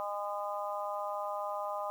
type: harmonic tone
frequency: 204.2 Hz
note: G#3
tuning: 29 cents flat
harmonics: 3 / 4 / 5 / 6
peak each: -38 / -39 / -40 / -41 dBFS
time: 0-1.9 s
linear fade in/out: 0 ms
effects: 10-bit